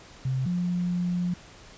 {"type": "tone pair in turn", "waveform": "sine", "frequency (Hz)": [131, 177.17], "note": ["C3", "F3"], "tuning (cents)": [2, 25], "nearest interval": "perfect fourth", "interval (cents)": 523, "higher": "second", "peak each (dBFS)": -24, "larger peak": "neither", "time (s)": [[0.25, 0.46], [0.46, 1.34]], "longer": "second", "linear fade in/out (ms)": 5, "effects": ["pink hiss -49 dBFS RMS until 1.77 s", "resampled to 16000 Hz"]}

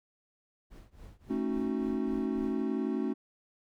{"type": "noise with tremolo", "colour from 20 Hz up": "brown", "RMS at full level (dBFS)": -47, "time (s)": [0.7, 2.63], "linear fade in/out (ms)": 20, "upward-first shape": "triangle", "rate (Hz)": 3.6, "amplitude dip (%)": 95}
{"type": "chord", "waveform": "triangle", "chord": "D# half-diminished seventh", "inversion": "second", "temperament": "equal with one note detuned", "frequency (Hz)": [220, 271.9, 311.1, 370], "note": ["A3", "C#4", "D#4", "F#4"], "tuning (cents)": [0, -33, 0, 0], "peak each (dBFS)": [-32, -31, -35, -34], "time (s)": [1.29, 3.14], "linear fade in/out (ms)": 20}
{"effects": []}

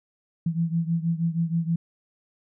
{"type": "beating tone pair", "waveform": "sine", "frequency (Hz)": [164.81, 171.11], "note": ["E3", "F3"], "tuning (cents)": [0, -35], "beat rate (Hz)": 6.3, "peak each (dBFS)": [-24, -27], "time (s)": [0.46, 1.76], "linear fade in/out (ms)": 5, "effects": []}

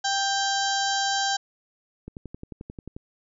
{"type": "harmonic tone", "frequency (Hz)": 788, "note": "G5", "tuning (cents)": 9, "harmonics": [1, 2, 4, 5, 6, 7, 8, 9], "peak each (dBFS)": [-26, -29, -32, -33, -34, -34, -35, -36], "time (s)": [0.04, 1.37], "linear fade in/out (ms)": 10}
{"type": "click train", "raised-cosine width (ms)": 3, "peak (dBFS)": -24, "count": 11, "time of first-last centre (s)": [2.08, 2.965], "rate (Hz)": 11.3}
{"effects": []}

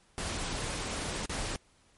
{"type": "noise with dropouts", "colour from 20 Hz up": "pink", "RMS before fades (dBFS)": -35, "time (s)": [0.18, 1.56], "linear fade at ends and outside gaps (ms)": 0, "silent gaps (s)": [1.257, 1.295], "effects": ["pink hiss -65 dBFS RMS until 1.97 s", "MP3 48 kbps"]}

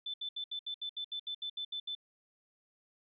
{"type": "tone bursts", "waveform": "sine", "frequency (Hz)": 3520, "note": "A7", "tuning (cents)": 0, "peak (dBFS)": -36, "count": 13, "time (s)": [0.06, 1.951], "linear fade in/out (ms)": 5, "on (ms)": 79, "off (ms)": 72, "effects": []}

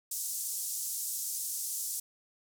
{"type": "band-pass noise", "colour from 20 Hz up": "pink", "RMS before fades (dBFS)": -36, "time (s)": [0.11, 2], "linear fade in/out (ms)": 5, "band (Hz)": [6400, 15000], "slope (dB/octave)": 24, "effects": []}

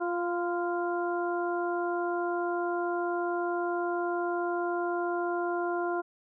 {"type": "harmonic tone with a mistuned harmonic", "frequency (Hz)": 349.2, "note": "F4", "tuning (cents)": 0, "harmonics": [1, 2, 3, 4], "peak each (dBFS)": [-30, -33, -37, -37], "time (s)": [0, 6.02], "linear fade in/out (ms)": 20, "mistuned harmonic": 3, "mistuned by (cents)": -25, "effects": []}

